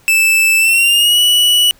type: tone with pitch glide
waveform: 45% pulse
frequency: 2637 to 2943 Hz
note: E7 to F#7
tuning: 0 to -10 cents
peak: -8 dBFS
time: 0.08-1.71 s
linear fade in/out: 0 ms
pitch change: +190 cents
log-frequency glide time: 0.58-1.2 s
effects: pink hiss -49 dBFS RMS until 1.79 s